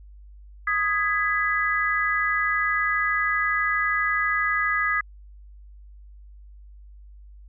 sine chord, G# minor, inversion second, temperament just, 1245.9 / 1661.2 / 1993.5 Hz, D#6 / G#6 / B6, +2 / 0 / +16 cents, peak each -25 dBFS, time 0.67-5.01 s, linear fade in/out 5 ms, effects added 50 Hz sine -43 dBFS peak until 7.48 s

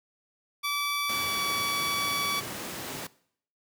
15% pulse tone with pitch glide, 1154 to 1141.4 Hz, D6 to D6, -31 to -50 cents, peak -21 dBFS, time 0.63-2.41 s, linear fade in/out 20 ms, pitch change -19 cents, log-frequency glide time 1.07-1.46 s
pink noise, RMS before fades -36 dBFS, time 1.09-3.07 s, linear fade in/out 5 ms
effects noise-tail reverb RT60 0.6 s tail -20 dB re dry + high-pass 150 Hz 12 dB/octave

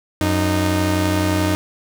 sawtooth tone pair together, 91.6 / 307.9 Hz, F#2 / D#4, -17 / -18 cents, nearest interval octave + major sixth, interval 2099 cents, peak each -15 dBFS, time 0.21-1.55 s, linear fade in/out 0 ms, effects none

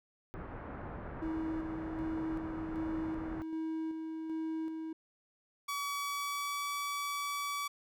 pink low-pass noise, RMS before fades -44 dBFS, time 0.34-3.42 s, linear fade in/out 0 ms, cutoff 1600 Hz, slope 24 dB/octave
triangle tone with tremolo, 320 Hz, D#4, 49 cents sharp, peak -32 dBFS, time 1.22-4.93 s, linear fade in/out 5 ms, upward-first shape square, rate 1.3 Hz, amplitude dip 35%
sawtooth tone with pitch glide, 1138 to 1145.3 Hz, C#6 to D6, +45 to -44 cents, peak -31 dBFS, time 5.68-7.68 s, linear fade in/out 10 ms, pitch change +11 cents, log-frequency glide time 5.96-6.65 s
effects none

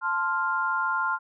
sine chord, F major, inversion first, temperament equal, 880 / 1046.5 / 1396.9 Hz, A5 / C6 / F6, 0 / 0 / 0 cents, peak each -31 / -28 / -26 dBFS, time 0.01-1.19 s, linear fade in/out 50 ms, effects none

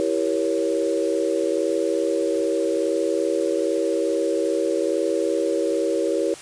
sine chord, E diminished seventh, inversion none, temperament equal with one note detuned, 329.6 / 392 / 473.5 / 554.4 Hz, E4 / G4 / Bb4 / Db5, 0 / 0 / +27 / 0 cents, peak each -25 dBFS, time 0-6.34 s, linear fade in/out 0 ms, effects white hiss -40 dBFS RMS until 6.41 s + resampled to 22050 Hz

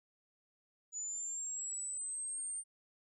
sine linear sweep, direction up, 6890 to 8830 Hz, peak -38 dBFS, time 0.92-2.64 s, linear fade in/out 50 ms, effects none

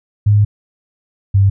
sine tone pair in turn, 103.83 / 98.34 Hz, G#2 / G2, 0 / +6 cents, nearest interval minor second, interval 94 cents, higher first, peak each -7 dBFS, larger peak neither, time 0.26-0.45 / 1.34-1.5 s, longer first, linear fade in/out 10 ms, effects none

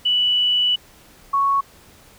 sine tone pair in turn, 2960 / 1108.7 Hz, F#7 / C#6, 0 / 0 cents, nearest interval octave + perfect fourth, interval 1700 cents, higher first, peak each -15 dBFS, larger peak neither, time 0.05-0.76 / 1.33-1.61 s, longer first, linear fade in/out 10 ms, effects pink hiss -49 dBFS RMS until 2.18 s

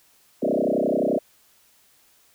sine tone with frequency modulation, 430 Hz, A4, 40 cents flat, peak -19 dBFS, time 0.42-1.19 s, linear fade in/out 10 ms, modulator 31.5 Hz, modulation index 6.8, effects white hiss -59 dBFS RMS until 2.34 s

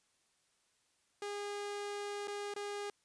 sawtooth tone with dropouts, 408.6 Hz, G#4, 28 cents flat, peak -35 dBFS, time 1.22-2.9 s, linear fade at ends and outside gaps 2 ms, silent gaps 2.274-2.28 / 2.539-2.562 s, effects white hiss -75 dBFS RMS until 3.04 s + resampled to 22050 Hz

